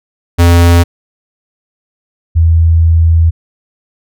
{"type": "tone pair in turn", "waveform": ["square", "sine"], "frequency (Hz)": [85.9, 82.28], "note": ["F2", "E2"], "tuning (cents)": [-28, -3], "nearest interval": "minor second", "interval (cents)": 75, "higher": "first", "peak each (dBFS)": -4, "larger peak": "neither", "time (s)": [[0.38, 0.84], [2.35, 3.31]], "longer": "second", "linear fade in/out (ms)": 20, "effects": []}